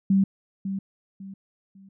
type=tone with echo; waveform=sine; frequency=194.3 Hz; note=G3; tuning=15 cents flat; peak=-16 dBFS; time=0.1-0.24 s; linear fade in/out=5 ms; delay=550 ms; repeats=3; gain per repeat=-10 dB; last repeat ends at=1.89 s; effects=none